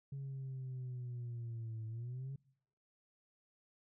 sine linear two-way sweep, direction down then up, 138.59 to 110 to 138.59 Hz, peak -39 dBFS, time 0.12-2.36 s, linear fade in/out 5 ms, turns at 1.87 s, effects noise-tail reverb RT60 0.7 s tail -24 dB re dry + tanh soft clip ceiling -39 dBFS

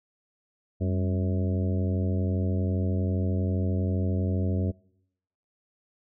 harmonic tone with a mistuned harmonic, 92.5 Hz, F#2, in tune, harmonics 1 / 2 / 3 / 4 / 5 / 6 / 7, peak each -25 / -31 / -35 / -37 / -39 / -41 / -42 dBFS, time 0.8-4.72 s, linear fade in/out 20 ms, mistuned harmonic 2, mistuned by +92 cents, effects noise-tail reverb RT60 0.8 s tail -24 dB re dry

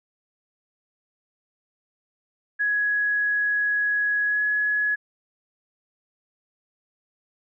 sine tone with pitch glide, 1673 to 1688.5 Hz, G#6 to G#6, +12 to +28 cents, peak -20 dBFS, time 2.59-4.96 s, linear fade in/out 20 ms, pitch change +16 cents, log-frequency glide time 4.26-4.42 s, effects none

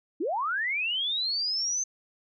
sine linear sweep, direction up, 270.6 to 6272 Hz, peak -26 dBFS, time 0.2-1.84 s, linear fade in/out 10 ms, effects none

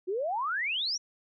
sine exponential sweep, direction up, 349.2 to 5980 Hz, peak -28 dBFS, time 0.07-0.98 s, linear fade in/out 20 ms, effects none

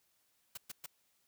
white noise bursts, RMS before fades -44 dBFS, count 3, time 0.55-0.862 s, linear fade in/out 5 ms, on 24 ms, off 120 ms, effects white hiss -75 dBFS RMS until 1.27 s

